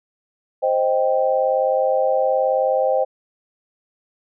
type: chord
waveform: sine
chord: C minor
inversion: none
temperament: equal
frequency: 523.3 / 622.3 / 784 Hz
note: C5 / Eb5 / G5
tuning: 0 / 0 / 0 cents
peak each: -18 / -21 / -22 dBFS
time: 0.62-3.05 s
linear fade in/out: 20 ms
effects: none